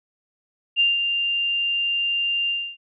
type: tone with ADSR envelope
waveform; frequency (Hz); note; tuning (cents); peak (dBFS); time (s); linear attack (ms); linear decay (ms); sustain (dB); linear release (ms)
sine; 2792; F7; -1; -14; 0.76-2.77; 40; 170; -6; 280
effects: none